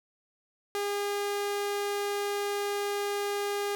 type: tone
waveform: sawtooth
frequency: 406.4 Hz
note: G#4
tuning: 38 cents flat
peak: -25 dBFS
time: 0.75-3.75 s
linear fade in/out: 0 ms
effects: none